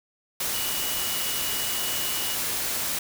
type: tone in noise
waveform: sine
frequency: 2924 Hz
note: F#7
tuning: 21 cents flat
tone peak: -34 dBFS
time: 0.54-2.35 s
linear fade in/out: 5 ms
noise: white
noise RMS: -28 dBFS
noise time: 0.4-2.99 s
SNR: -9 dB
effects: none